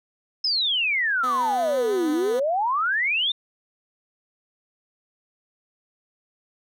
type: exponential two-way sweep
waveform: sine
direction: down then up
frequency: 5274 to 293.2 to 3687 Hz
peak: -20 dBFS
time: 0.44-3.32 s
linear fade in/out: 5 ms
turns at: 2.11 s
type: tone with vibrato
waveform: 10% pulse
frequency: 249.7 Hz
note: B3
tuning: 19 cents sharp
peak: -23 dBFS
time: 1.23-2.4 s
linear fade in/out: 10 ms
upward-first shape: triangle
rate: 6 Hz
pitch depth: 35 cents each way
effects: none